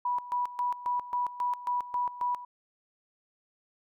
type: tone with tremolo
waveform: sine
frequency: 980 Hz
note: B5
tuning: 14 cents flat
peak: -26 dBFS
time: 0.05-2.45 s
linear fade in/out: 5 ms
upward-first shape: square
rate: 3.7 Hz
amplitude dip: 80%
effects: none